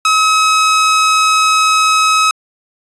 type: tone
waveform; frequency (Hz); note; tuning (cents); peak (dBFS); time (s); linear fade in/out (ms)
sawtooth; 1279; D#6; +47; -5; 0.05-2.31; 2
effects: resampled to 22050 Hz